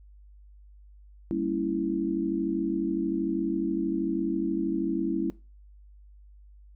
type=chord; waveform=sine; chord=G diminished seventh; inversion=none; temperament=equal with one note detuned; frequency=196 / 229.7 / 277.2 / 329.6 Hz; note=G3 / Bb3 / Db4 / Fb4; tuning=0 / -25 / 0 / 0 cents; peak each=-33 / -34 / -31 / -28 dBFS; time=1.31-5.3 s; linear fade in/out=0 ms; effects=noise-tail reverb RT60 0.3 s tail -20 dB re dry + added 50 Hz sine -49 dBFS peak until 6.75 s